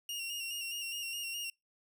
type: tone with vibrato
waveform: sawtooth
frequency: 2794 Hz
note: F7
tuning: in tune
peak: -34 dBFS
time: 0.09-1.5 s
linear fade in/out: 2 ms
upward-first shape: square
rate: 4.8 Hz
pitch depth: 34 cents each way
effects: noise-tail reverb RT60 0.2 s tail -26 dB re dry